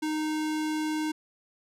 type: tone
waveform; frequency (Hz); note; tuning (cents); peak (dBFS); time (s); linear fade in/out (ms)
square; 309.1; D#4; -11; -28; 0.02-1.12; 10
effects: low-pass 11000 Hz 12 dB/octave